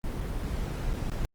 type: noise with dropouts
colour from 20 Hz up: brown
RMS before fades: -31 dBFS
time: 0.04-1.25 s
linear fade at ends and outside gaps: 0 ms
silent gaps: 0.204-0.209 / 0.932-0.938 / 1.098-1.118 s
effects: Opus 24 kbps